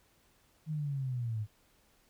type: linear sweep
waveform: sine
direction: down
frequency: 158.4 to 103.1 Hz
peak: -32 dBFS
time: 0.66-1.47 s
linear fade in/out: 50 ms
effects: pink hiss -68 dBFS RMS until 2.09 s